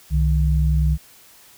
sine tone pair together, 65.41 / 154.41 Hz, C2 / D#3, 0 / -13 cents, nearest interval octave + minor third, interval 1487 cents, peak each -16 / -20 dBFS, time 0.1-0.98 s, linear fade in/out 50 ms, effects white hiss -49 dBFS RMS until 1.57 s

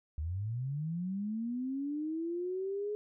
sine linear sweep, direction up, 71.9 to 422.3 Hz, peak -33 dBFS, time 0.18-2.95 s, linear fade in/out 0 ms, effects none

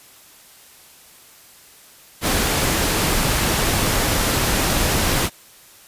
pink noise, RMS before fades -19 dBFS, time 2.21-5.3 s, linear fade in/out 50 ms, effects white hiss -47 dBFS RMS until 5.87 s + resampled to 32000 Hz

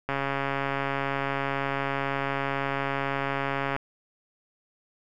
click train, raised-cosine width 0.5 ms, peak -13 dBFS, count 508, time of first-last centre 0.09-3.764 s, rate 138 Hz, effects none

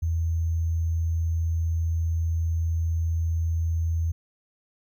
sine tone with sample-and-hold, 82.41 Hz, E2, in tune, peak -22 dBFS, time 0.02-4.12 s, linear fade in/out 10 ms, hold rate 6300 Hz, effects none

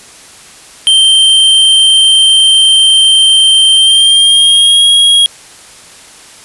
square tone with pitch glide, 3136 to 3286 Hz, G7 to G#7, 0 to -19 cents, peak -4 dBFS, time 0.87-5.26 s, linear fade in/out 0 ms, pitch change +81 cents, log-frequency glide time 3.73-4.87 s, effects white hiss -35 dBFS RMS until 6.44 s + resampled to 24000 Hz

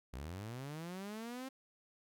sawtooth linear sweep, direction up, 58.27 to 268.2 Hz, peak -39 dBFS, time 0.13-1.49 s, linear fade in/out 10 ms, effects none

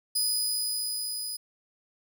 20% pulse tone with level ramp, 4978 Hz, D#8, in tune, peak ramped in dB -18 to -27 dBFS, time 0.15-1.37 s, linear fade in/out 10 ms, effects none

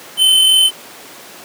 square tone with amplitude modulation, 3062 Hz, G7, 41 cents flat, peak -7 dBFS, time 0.17-0.71 s, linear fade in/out 50 ms, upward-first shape sine, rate 43.6 Hz, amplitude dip 30%, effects pink hiss -35 dBFS RMS until 1.44 s + high-pass 300 Hz 12 dB/octave

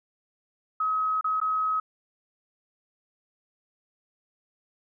sine tone with dropouts, 1274 Hz, D#6, 41 cents sharp, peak -23 dBFS, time 0.8-1.8 s, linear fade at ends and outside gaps 5 ms, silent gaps 1.211-1.243 / 1.402-1.414 s, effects none

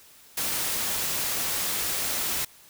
white noise, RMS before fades -28 dBFS, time 0.37-2.45 s, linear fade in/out 5 ms, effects white hiss -53 dBFS RMS until 2.69 s

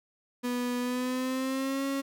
35% pulse tone with pitch glide, 245.6 to 274.1 Hz, B3 to C#4, -9 to -19 cents, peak -27 dBFS, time 0.43-2.02 s, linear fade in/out 20 ms, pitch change +190 cents, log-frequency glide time 0.79-1.85 s, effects none

